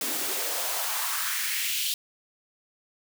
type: noise with high-pass filter sweep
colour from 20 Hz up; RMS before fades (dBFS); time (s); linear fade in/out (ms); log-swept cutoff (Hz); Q
white; -29; 0.01-1.94; 2; 250 to 3500; 2.6
effects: none